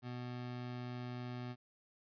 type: tone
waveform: 25% pulse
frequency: 123.47 Hz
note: B2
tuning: in tune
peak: -38 dBFS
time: 0.02-1.56 s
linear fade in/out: 50 ms
effects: resampled to 11025 Hz + 13-bit